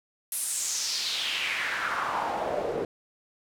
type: noise with band-pass filter sweep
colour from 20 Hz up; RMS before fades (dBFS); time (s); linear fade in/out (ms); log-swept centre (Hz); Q
pink; -30; 0.32-2.85; 2; 11000 to 400; 3.2
effects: none